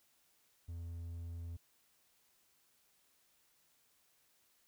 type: tone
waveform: triangle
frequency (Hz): 84.6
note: E2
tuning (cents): +45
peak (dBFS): -40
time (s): 0.68-1.57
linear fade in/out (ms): 10
effects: white hiss -73 dBFS RMS until 4.67 s